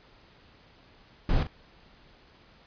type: noise with echo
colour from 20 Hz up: brown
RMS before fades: -24 dBFS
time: 1.29-1.43 s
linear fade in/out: 2 ms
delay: 40 ms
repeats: 1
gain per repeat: -10 dB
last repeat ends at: 1.47 s
effects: pink hiss -57 dBFS RMS until 2.66 s + resampled to 11025 Hz